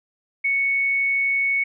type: tone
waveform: sine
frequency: 2217 Hz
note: C#7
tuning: in tune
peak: -18 dBFS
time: 0.44-1.64 s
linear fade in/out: 10 ms
effects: none